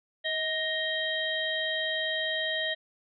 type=harmonic tone with a mistuned harmonic; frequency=635 Hz; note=D#5; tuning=35 cents sharp; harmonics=1 / 3 / 5 / 6; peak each=-34 / -31 / -33 / -36 dBFS; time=0.24-2.75 s; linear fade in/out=20 ms; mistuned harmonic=3; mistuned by=-35 cents; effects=none